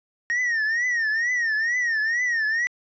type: tone with vibrato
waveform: triangle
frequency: 1854 Hz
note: A#6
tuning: 10 cents flat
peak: -19 dBFS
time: 0.3-2.67 s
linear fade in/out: 0 ms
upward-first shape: triangle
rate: 2.2 Hz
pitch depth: 150 cents each way
effects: resampled to 16000 Hz